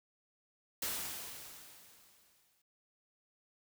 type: noise with exponential decay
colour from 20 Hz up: white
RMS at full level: -36 dBFS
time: 0.82-2.62 s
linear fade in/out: 5 ms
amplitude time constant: 390 ms
effects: none